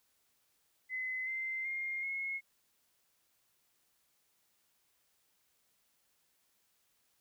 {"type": "tone with pitch steps", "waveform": "sine", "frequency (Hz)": [2034, 2078, 2123, 2169], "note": ["C7", "C7", "C7", "C#7"], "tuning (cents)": [-50, -12, 25, -38], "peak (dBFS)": -35, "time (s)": [0.89, 2.41], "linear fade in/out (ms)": 50, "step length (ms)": 380, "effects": ["white hiss -75 dBFS RMS until 7.2 s"]}